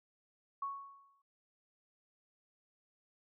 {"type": "tone with exponential decay", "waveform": "sine", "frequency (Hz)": 1108.7, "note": "C#6", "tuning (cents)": 0, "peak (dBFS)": -34, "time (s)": [0.62, 1.22], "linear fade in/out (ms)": 5, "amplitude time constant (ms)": 130, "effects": []}